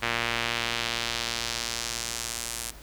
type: tone with band-pass filter sweep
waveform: sawtooth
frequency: 117.2 Hz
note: A#2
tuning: 10 cents sharp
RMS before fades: -31 dBFS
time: 0.02-2.71 s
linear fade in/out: 10 ms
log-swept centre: 2200 to 9300 Hz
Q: 1.2
effects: added 50 Hz sine -46 dBFS peak until 2.82 s + pink hiss -49 dBFS RMS until 2.82 s